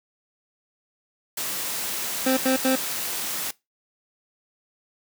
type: noise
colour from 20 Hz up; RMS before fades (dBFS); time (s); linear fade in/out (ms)
white; -29; 1.37-3.51; 5
type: tone bursts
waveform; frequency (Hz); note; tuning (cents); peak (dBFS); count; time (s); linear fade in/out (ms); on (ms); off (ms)
25% pulse; 261.6; C4; 0; -15; 3; 2.26-2.756; 5; 110; 83
effects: noise-tail reverb RT60 0.2 s tail -21 dB re dry + high-pass 150 Hz 12 dB/octave